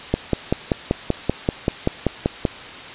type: click train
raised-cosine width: 2 ms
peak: -3 dBFS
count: 13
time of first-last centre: 0.14-2.452 s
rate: 5.19 Hz
effects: white hiss -35 dBFS RMS until 2.94 s + resampled to 8000 Hz